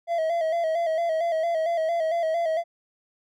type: tone with vibrato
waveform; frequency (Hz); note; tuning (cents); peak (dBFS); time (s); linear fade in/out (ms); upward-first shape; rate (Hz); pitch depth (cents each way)
triangle; 659.3; E5; 0; -20; 0.07-2.64; 50; square; 4.4; 56
effects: none